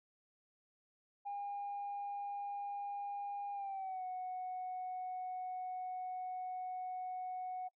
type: tone with pitch glide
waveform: sine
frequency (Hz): 809 to 737.6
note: G#5 to F#5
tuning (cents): -46 to -6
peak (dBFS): -38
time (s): 1.25-7.69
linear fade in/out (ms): 20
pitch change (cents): -160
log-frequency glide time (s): 3.53-4.04
effects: noise-tail reverb RT60 0.1 s tail -24 dB re dry + tanh soft clip ceiling -36 dBFS